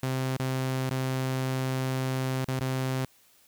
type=tone with dropouts; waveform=sawtooth; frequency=130.81 Hz; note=C3; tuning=in tune; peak=-23 dBFS; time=0.03-3.05 s; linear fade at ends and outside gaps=2 ms; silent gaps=0.369-0.397 / 0.896-0.909 / 2.447-2.483 / 2.595-2.609 s; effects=white hiss -61 dBFS RMS until 3.47 s